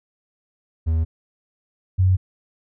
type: tone pair in turn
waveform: triangle / sine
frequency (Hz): 80.7 / 93.17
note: E2 / F#2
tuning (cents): -36 / +13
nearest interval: major second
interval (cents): 249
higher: second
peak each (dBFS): -15 / -13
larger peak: second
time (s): 0.86-1.05 / 1.98-2.17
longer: neither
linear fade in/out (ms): 20
effects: none